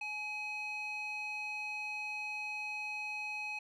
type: tone with band-pass filter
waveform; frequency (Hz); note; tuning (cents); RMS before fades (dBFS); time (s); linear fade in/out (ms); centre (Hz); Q
square; 844; G#5; +28; -40; 0.01-3.59; 5; 2400; 3.1
effects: none